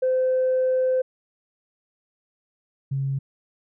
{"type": "tone pair in turn", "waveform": "sine", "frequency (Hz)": [515, 136.41], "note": ["C5", "C#3"], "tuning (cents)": [-28, -27], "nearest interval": "octave + major seventh", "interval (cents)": 2299, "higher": "first", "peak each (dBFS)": [-17, -22], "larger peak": "first", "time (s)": [[0.02, 1.02], [2.91, 3.19]], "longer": "first", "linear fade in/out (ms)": 10, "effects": ["tanh soft clip ceiling -15 dBFS"]}